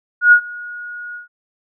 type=tone with ADSR envelope; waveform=sine; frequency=1446 Hz; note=F#6; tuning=40 cents flat; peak=-3 dBFS; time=0.21-1.28 s; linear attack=110 ms; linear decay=82 ms; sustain=-24 dB; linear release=130 ms; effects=none